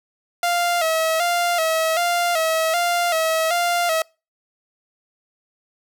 sawtooth tone with vibrato, 670 Hz, E5, 28 cents sharp, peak -14 dBFS, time 0.43-4.02 s, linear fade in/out 2 ms, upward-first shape square, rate 1.3 Hz, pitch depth 69 cents each way, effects noise-tail reverb RT60 0.3 s tail -26 dB re dry

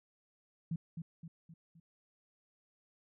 sine tone with echo, 164.81 Hz, E3, in tune, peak -33 dBFS, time 0.71-0.76 s, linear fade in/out 5 ms, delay 260 ms, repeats 4, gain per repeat -6 dB, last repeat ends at 1.8 s, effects none

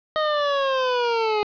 25% pulse linear sweep, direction down, 625 to 414.4 Hz, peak -16 dBFS, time 0.16-1.43 s, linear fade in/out 0 ms, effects resampled to 11025 Hz + 7-bit

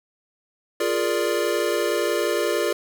square chord, Bb dominant seventh, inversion second, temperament equal, 349.2 / 415.3 / 466.2 / 587.3 Hz, F4 / Ab4 / Bb4 / D5, 0 / 0 / 0 / 0 cents, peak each -27 dBFS, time 0.8-2.73 s, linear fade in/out 5 ms, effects none

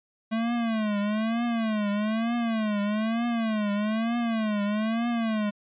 square tone with vibrato, 220 Hz, A3, in tune, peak -25 dBFS, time 0.31-5.51 s, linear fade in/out 20 ms, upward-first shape triangle, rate 1.1 Hz, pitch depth 150 cents each way, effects resampled to 8000 Hz

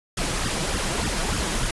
pink noise with flanger, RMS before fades -25 dBFS, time 0.17-1.71 s, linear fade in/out 5 ms, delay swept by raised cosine 0.58 to 6.28 ms, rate 3.4 Hz, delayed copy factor +0.8, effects resampled to 24000 Hz

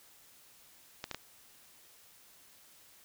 clicks, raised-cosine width 0.2 ms, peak -20 dBFS, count 3, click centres 1.041 / 1.113 / 1.146 s, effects white hiss -60 dBFS RMS until 3.04 s

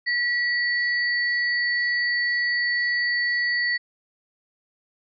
sine tone pair together, 1938 / 4501 Hz, B6 / C#8, -33 / +26 cents, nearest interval octave + minor third, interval 1459 cents, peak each -21 / -30 dBFS, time 0.06-3.78 s, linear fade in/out 20 ms, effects none

